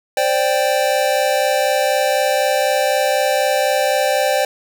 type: chord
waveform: square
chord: C suspended second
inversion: none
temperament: equal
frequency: 523.3 / 587.3 / 784 Hz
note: C5 / D5 / G5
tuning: 0 / 0 / 0 cents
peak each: -20 / -19 / -20 dBFS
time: 0.17-4.45 s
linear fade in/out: 2 ms
effects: none